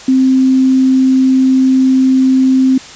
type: tone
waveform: sine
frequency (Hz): 261.6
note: C4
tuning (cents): 0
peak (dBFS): -6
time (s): 0.08-2.78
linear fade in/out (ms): 5
effects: white hiss -32 dBFS RMS until 2.95 s + resampled to 16000 Hz